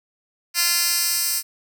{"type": "tone with high-pass filter sweep", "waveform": "10% pulse", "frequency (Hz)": 345.5, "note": "F4", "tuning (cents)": -19, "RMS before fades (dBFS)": -21, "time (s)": [0.54, 1.43], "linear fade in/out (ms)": 50, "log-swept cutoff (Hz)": [3700, 7600], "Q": 0.74, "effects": []}